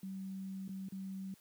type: tone with dropouts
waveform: sine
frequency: 191.7 Hz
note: G3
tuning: 38 cents flat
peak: -40 dBFS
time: 0.03-1.34 s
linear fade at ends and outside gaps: 2 ms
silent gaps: 0.679-0.691 / 0.886-0.922 s
effects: white hiss -66 dBFS RMS until 1.4 s + high-pass 100 Hz 12 dB/octave